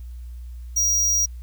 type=tone; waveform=square; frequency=5740 Hz; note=F8; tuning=47 cents sharp; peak=-18 dBFS; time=0.76-1.26 s; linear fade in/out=10 ms; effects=added 60 Hz sine -33 dBFS peak until 1.42 s + white hiss -61 dBFS RMS until 1.42 s